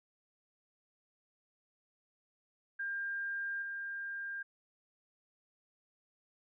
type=tone with level steps; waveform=sine; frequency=1600 Hz; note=G6; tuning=35 cents sharp; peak=-35 / -38 dBFS; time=2.79-4.43 s; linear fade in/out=10 ms; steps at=3.62 s; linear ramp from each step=2 ms; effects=none